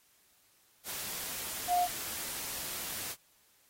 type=tone in noise; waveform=sine; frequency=713 Hz; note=F5; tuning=36 cents sharp; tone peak=-25 dBFS; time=1.67-1.88 s; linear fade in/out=50 ms; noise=white; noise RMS=-39 dBFS; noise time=0.84-3.16 s; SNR=+11 dB; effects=white hiss -67 dBFS RMS until 3.69 s + AAC 48 kbps